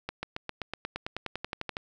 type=accelerating click train; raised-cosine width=0.3 ms; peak=-17 dBFS; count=17; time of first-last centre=0.09-1.769 s; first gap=140 ms; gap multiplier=0.96; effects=none